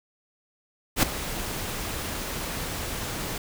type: noise with ADSR envelope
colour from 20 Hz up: pink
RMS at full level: -18 dBFS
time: 0.96-3.38 s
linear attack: 67 ms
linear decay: 10 ms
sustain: -14 dB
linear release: 3 ms
effects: none